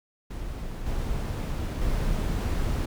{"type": "noise with level steps", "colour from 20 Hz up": "brown", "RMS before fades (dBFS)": [-34, -29, -26], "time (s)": [0.3, 2.86], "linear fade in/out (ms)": 10, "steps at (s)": [0.86, 1.81], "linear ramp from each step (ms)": 5, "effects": []}